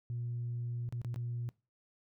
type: tone with dropouts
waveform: sine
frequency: 119.6 Hz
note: A#2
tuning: 45 cents sharp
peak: -34 dBFS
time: 0.1-1.49 s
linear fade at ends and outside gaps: 0 ms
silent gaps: 0.89-0.925 / 1.016-1.047 / 1.143-1.16 s
effects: noise-tail reverb RT60 0.3 s tail -23 dB re dry + tanh soft clip ceiling -31 dBFS